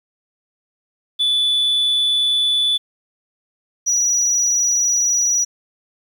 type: tone pair in turn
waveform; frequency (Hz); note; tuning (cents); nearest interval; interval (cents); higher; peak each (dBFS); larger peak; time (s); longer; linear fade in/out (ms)
sine; 3471 / 5838; A7 / F#8; -24 / -24; major sixth; 900; second; -12; neither; 1.19-2.78 / 3.86-5.45; neither; 20
effects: tanh soft clip ceiling -13 dBFS + 8-bit